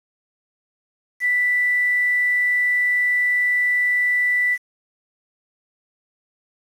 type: tone with quantisation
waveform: sine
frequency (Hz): 1975.5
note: B6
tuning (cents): 0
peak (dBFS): -16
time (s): 1.2-4.58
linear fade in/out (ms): 50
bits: 7
effects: resampled to 32000 Hz